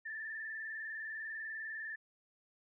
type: tone with vibrato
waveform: sine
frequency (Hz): 1760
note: A6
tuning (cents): 0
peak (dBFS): -40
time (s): 0.05-1.96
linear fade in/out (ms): 10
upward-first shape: square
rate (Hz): 20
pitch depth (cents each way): 41
effects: none